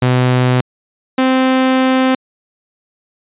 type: tone pair in turn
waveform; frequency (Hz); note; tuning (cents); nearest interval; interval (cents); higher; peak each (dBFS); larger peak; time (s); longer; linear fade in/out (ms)
sawtooth; 126.1 / 260.2; B2 / C4; +36 / -9; octave + minor second; 1255; second; -6; neither; 0.02-0.61 / 1.18-2.15; second; 5
effects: resampled to 8000 Hz